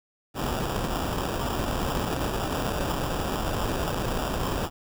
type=noise with sample-and-hold; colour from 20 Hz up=pink; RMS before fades=-28 dBFS; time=0.34-4.7 s; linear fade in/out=50 ms; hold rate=2100 Hz; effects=none